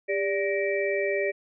sine tone cluster, 400.1 / 583 / 1881 / 2322 Hz, G4 / D5 / A#6 / D7, +35 / -13 / +15 / -20 cents, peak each -27 / -28 / -33 / -32 dBFS, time 0.08-1.32 s, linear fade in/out 20 ms, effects none

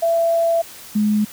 sine tone pair in turn, 669 / 210.7 Hz, E5 / G#3, +25 / +25 cents, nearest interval octave + minor sixth, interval 2000 cents, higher first, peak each -14 dBFS, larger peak neither, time 0.02-0.62 / 0.95-1.25 s, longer first, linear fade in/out 10 ms, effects white hiss -39 dBFS RMS until 1.32 s

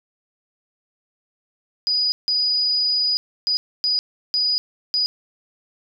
sine tone bursts at uneven times, 4937 Hz, D#8, 14 cents flat, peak -17 dBFS, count 6, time 1.87-2.12 / 2.28-3.17 / 3.47-3.57 / 3.84-3.99 / 4.34-4.58 / 4.94-5.06 s, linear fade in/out 0 ms, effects none

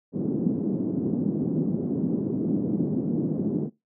white band-pass noise, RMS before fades -26 dBFS, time 0.12-3.7 s, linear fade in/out 50 ms, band 160 to 300 Hz, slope 24 dB/octave, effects noise-tail reverb RT60 0.2 s tail -21 dB re dry

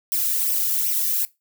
violet noise with flanger, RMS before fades -22 dBFS, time 0.12-1.25 s, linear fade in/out 0 ms, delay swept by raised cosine 0.34 to 1.74 ms, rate 2.6 Hz, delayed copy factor +0.8, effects noise-tail reverb RT60 0.2 s tail -19 dB re dry

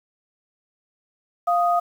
sine tone pair together, 698.5 / 1244.5 Hz, F5 / D#6, 0 / 0 cents, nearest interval minor seventh, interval 1000 cents, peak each -18 / -22 dBFS, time 1.47-1.8 s, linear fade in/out 10 ms, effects 8-bit

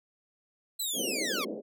15% pulse linear sweep, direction down, 4088 to 1046.5 Hz, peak -24 dBFS, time 0.79-1.45 s, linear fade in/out 10 ms
white band-pass noise, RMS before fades -36 dBFS, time 0.93-1.62 s, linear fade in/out 50 ms, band 200 to 570 Hz, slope 48 dB/octave
effects none

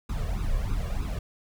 brown noise with flanger, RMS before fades -28 dBFS, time 0.09-1.19 s, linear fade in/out 5 ms, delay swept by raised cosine 0.79 to 1.79 ms, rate 3.2 Hz, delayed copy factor +0.85, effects none

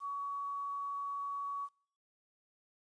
sine tone with quantisation, 1127 Hz, C#6, 28 cents sharp, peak -36 dBFS, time 0-1.69 s, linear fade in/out 50 ms, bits 11, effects noise-tail reverb RT60 0.5 s tail -20 dB re dry + resampled to 22050 Hz

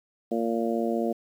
harmonic tone, 115.3 Hz, A#2, 19 cents flat, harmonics 2 / 3 / 4 / 5 / 6, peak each -28 / -30 / -31 / -32 / -33 dBFS, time 0.31-1.13 s, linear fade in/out 10 ms, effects 9-bit

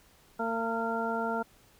harmonic tone with a mistuned harmonic, 227.6 Hz, A#3, 41 cents flat, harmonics 1 / 2 / 3 / 4 / 6, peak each -35 / -35 / -35 / -35 / -35 dBFS, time 0.39-1.43 s, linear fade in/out 10 ms, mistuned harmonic 6, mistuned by +22 cents, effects pink hiss -61 dBFS RMS until 1.79 s

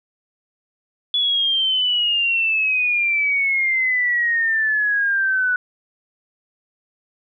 sine exponential sweep, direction down, 3425 to 1474 Hz, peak -16 dBFS, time 1.14-5.56 s, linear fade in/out 2 ms, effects none

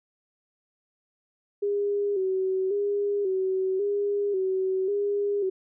sine tone with vibrato, 392 Hz, G4, in tune, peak -23 dBFS, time 1.62-5.5 s, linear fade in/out 10 ms, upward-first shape square, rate 0.92 Hz, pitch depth 63 cents each way, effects none

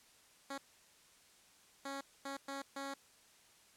10% pulse tone bursts at uneven times, 275.5 Hz, C#4, 11 cents flat, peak -33 dBFS, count 5, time 0.5-0.58 / 1.85-2.01 / 2.25-2.37 / 2.48-2.62 / 2.76-2.94 s, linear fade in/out 5 ms, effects white hiss -65 dBFS RMS until 3.76 s + low-pass 10000 Hz 12 dB/octave

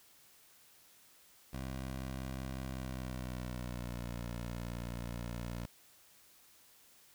15% pulse tone with pitch glide, 65.41 to 58.95 Hz, C2 to A#1, 0 to +20 cents, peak -33 dBFS, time 1.53-5.66 s, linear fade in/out 5 ms, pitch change -180 cents, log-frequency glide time 2.65-4.19 s, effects white hiss -63 dBFS RMS until 7.14 s

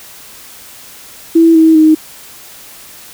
sine tone with pitch steps, 329.6 / 321.1 / 312.9 Hz, E4 / E4 / D#4, 0 / -45 / +10 cents, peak -3 dBFS, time 1.35-1.95 s, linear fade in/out 10 ms, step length 200 ms, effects white hiss -35 dBFS RMS until 3.13 s

